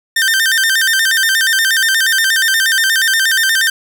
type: tone with vibrato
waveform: sawtooth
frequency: 1680 Hz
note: G#6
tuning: 19 cents sharp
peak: -7 dBFS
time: 0.16-3.7 s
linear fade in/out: 5 ms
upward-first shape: square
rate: 8.4 Hz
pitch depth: 130 cents each way
effects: none